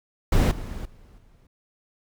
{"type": "noise with level steps", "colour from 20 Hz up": "brown", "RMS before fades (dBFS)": [-17, -33, -50, -55], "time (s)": [0.32, 1.47], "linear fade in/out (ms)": 5, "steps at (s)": [0.51, 0.85, 1.18], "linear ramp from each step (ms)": 5, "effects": []}